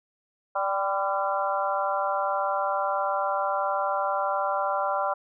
harmonic tone with a mistuned harmonic, 195.6 Hz, G3, 4 cents flat, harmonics 3 / 4 / 5 / 6 / 7, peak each -29 / -29 / -30 / -33 / -31 dBFS, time 0.55-5.14 s, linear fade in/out 10 ms, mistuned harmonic 5, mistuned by +48 cents, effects none

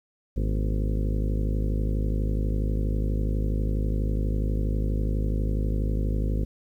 harmonic tone with a mistuned harmonic, 52.2 Hz, G#1, 10 cents sharp, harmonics 1 / 2 / 3 / 4 / 5 / 6 / 7 / 8 / 9 / 10, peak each -24 / -30 / -34 / -36 / -38 / -40 / -41 / -42 / -43 / -44 dBFS, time 0.36-6.45 s, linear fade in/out 10 ms, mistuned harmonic 4, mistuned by +120 cents, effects 10-bit

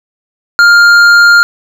triangle tone with hard clipping, 1404 Hz, F6, 9 cents sharp, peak -3 dBFS, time 0.59-1.43 s, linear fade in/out 0 ms, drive 11 dB, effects none

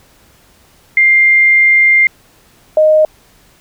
sine tone pair in turn, 2100 / 619.8 Hz, C7 / D#5, +6 / -7 cents, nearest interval octave + major sixth, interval 2113 cents, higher first, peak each -5 dBFS, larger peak neither, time 0.97-2.07 / 2.77-3.05 s, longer first, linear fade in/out 2 ms, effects pink hiss -48 dBFS RMS until 3.6 s

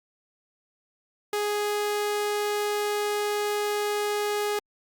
sawtooth tone, 415.3 Hz, G#4, in tune, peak -21 dBFS, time 1.33-4.59 s, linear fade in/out 2 ms, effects Opus 48 kbps

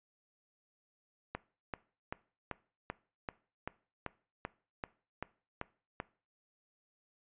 click train, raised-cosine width 0.5 ms, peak -22 dBFS, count 13, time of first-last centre 1.35-6.001 s, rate 2.58 Hz, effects noise-tail reverb RT60 0.4 s tail -20 dB re dry + resampled to 8000 Hz

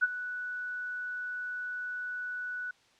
sine tone with ADSR envelope, 1480 Hz, F#6, in tune, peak -20 dBFS, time 0.01-2.71 s, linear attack 25 ms, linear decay 31 ms, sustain -14 dB, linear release 4 ms, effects white hiss -64 dBFS RMS until 2.99 s + low-pass 5000 Hz 12 dB/octave

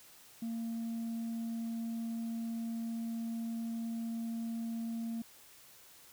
sine tone, 228.9 Hz, A#3, 31 cents flat, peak -33 dBFS, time 0.42-5.22 s, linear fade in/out 5 ms, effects tanh soft clip ceiling -34 dBFS + white hiss -58 dBFS RMS until 6.12 s

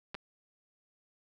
clicks, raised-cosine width 0.3 ms, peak -24 dBFS, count 2, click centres 0.145 / 0.15 s, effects none

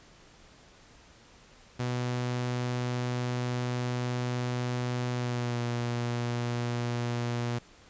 sawtooth tone with pitch glide, 123.47 to 119.96 Hz, B2 to B2, 0 to -50 cents, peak -25 dBFS, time 1.79-7.59 s, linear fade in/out 10 ms, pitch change -50 cents, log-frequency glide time 5.15-5.6 s, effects pink hiss -56 dBFS RMS until 7.89 s + resampled to 16000 Hz

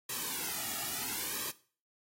white noise with flanger, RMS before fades -37 dBFS, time 0.09-1.51 s, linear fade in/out 5 ms, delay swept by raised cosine 1.4 to 1.95 ms, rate 0.73 Hz, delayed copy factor -0.95, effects noise-tail reverb RT60 0.4 s tail -17 dB re dry + AAC 48 kbps

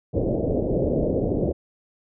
white low-pass noise, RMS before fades -23 dBFS, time 0.13-1.53 s, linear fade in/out 20 ms, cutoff 580 Hz, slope 48 dB/octave, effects none

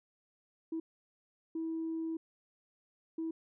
sine tone bursts at uneven times, 324.9 Hz, E4, 25 cents flat, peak -33 dBFS, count 3, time 0.72-0.8 / 1.55-2.17 / 3.18-3.31 s, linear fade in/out 5 ms, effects tanh soft clip ceiling -30 dBFS

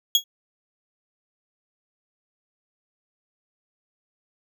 35% pulse tone with exponential decay, 3322 Hz, G#7, in tune, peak -9 dBFS, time 0.15-0.24 s, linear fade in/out 2 ms, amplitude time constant 18 ms, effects none

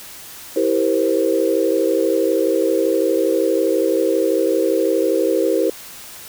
sine chord, C dominant seventh, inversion first, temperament just, 327 / 392.4 / 470.9 / 523.3 Hz, E4 / G4 / Bb4 / C5, -14 / +2 / +18 / 0 cents, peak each -20 dBFS, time 0.56-5.7 s, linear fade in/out 5 ms, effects white hiss -37 dBFS RMS until 6.28 s

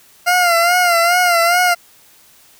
20% pulse tone with vibrato, 698.5 Hz, F5, in tune, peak -6 dBFS, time 0.26-1.75 s, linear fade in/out 20 ms, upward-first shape sine, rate 2.4 Hz, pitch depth 67 cents each way, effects white hiss -48 dBFS RMS until 2.59 s

